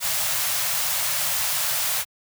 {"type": "band-stop noise", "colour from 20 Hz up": "white", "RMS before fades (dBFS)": -24, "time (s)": [0, 2.05], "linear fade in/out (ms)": 50, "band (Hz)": [160, 560], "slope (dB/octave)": 48, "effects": ["high-pass 100 Hz 12 dB/octave"]}